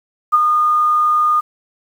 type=tone with ADSR envelope; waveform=sine; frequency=1222 Hz; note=D#6; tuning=32 cents flat; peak=-6 dBFS; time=0.32-1.41 s; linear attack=22 ms; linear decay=31 ms; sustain=-5 dB; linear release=17 ms; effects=7-bit